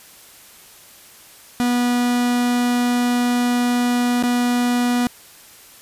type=tone with dropouts; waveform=45% pulse; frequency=243.8 Hz; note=B3; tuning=22 cents flat; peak=-16 dBFS; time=1.6-5.07 s; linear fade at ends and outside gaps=0 ms; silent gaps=4.226-4.236 s; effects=white hiss -45 dBFS RMS until 5.81 s + resampled to 32000 Hz